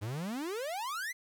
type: exponential sweep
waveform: 45% pulse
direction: up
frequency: 98 to 2100 Hz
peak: -35 dBFS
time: 0.01-1.13 s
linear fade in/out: 20 ms
effects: 11-bit